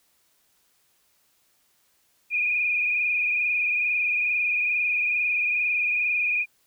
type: tone with frequency modulation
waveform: sine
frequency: 2453 Hz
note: D#7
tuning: 25 cents flat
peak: -21 dBFS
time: 2.3-6.46 s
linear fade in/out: 50 ms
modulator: 22.3 Hz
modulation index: 2.8
effects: white hiss -66 dBFS RMS until 6.66 s